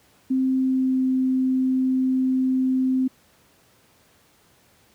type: tone with pitch glide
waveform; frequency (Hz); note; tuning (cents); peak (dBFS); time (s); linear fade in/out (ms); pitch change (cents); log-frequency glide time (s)
sine; 261.6 to 259.6; C4 to C4; 0 to -13; -18; 0.3-3.08; 10; -13; 0.58-1.04
effects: pink hiss -58 dBFS RMS until 4.94 s + high-pass 80 Hz 12 dB/octave